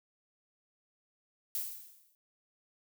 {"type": "noise with exponential decay", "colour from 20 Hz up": "violet", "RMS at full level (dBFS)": -33, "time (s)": [1.55, 2.15], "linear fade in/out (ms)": 1, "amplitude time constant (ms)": 130, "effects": []}